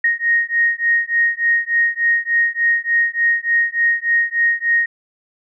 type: beating tone pair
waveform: sine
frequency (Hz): 1864.7 / 1868.1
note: A#6 / A#6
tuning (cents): 0 / +3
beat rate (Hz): 3.4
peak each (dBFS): -17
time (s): 0.04-4.86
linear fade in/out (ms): 5
effects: none